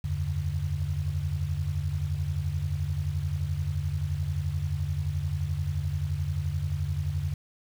sine tone cluster, 81.9 / 93.4 / 142.9 Hz, E2 / F#2 / D3, -11 / +17 / -47 cents, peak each -31 dBFS, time 0.04-7.34 s, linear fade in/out 5 ms, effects 8-bit

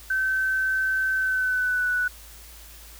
sine tone with pitch glide, 1538 to 1481.3 Hz, G6 to F#6, -33 to +2 cents, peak -21 dBFS, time 0.1-2.08 s, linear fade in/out 5 ms, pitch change -65 cents, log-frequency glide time 1.14-1.89 s, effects added 55 Hz sine -46 dBFS peak until 2.99 s + white hiss -47 dBFS RMS until 2.99 s

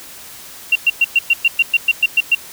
sine tone bursts, 2757 Hz, F7, 23 cents flat, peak -8 dBFS, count 12, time 0.72-2.35 s, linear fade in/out 5 ms, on 35 ms, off 110 ms, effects white hiss -36 dBFS RMS until 2.52 s

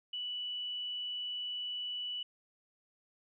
sine tone, 2960 Hz, F#7, in tune, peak -36 dBFS, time 0.13-2.23 s, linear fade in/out 5 ms, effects none

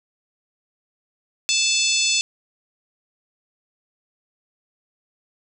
harmonic tone with a mistuned harmonic, 877 Hz, A5, 6 cents flat, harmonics 3 / 4 / 5 / 6 / 7 / 8 / 9, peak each -23 / -24 / -25 / -26 / -26 / -27 / -28 dBFS, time 1.49-2.21 s, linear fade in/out 0 ms, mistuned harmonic 6, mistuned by -44 cents, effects none

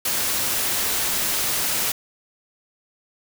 white noise, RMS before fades -23 dBFS, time 0.05-1.92 s, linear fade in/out 5 ms, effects none

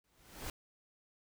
pink noise with exponential growth, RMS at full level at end -40 dBFS, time 0.04-0.5 s, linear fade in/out 2 ms, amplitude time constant 100 ms, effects none

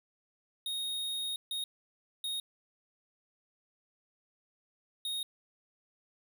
square tone bursts at uneven times, 3729 Hz, A#7, in tune, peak -34 dBFS, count 4, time 0.66-1.36 / 1.51-1.64 / 2.24-2.4 / 5.05-5.23 s, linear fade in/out 2 ms, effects none

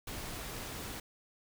pink noise, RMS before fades -42 dBFS, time 0.07-1 s, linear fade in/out 5 ms, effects none

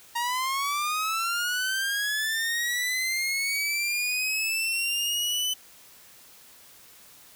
sawtooth linear sweep, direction up, 932.3 to 3026 Hz, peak -22 dBFS, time 0.15-5.54 s, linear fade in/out 10 ms, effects white hiss -52 dBFS RMS until 7.35 s

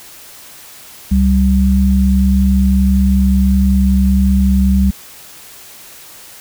sine tone pair together, 68 / 193.28 Hz, C#2 / G3, -33 / -24 cents, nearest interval octave + tritone, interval 1809 cents, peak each -11 dBFS, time 1.11-4.91 s, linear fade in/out 10 ms, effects white hiss -37 dBFS RMS until 6.4 s

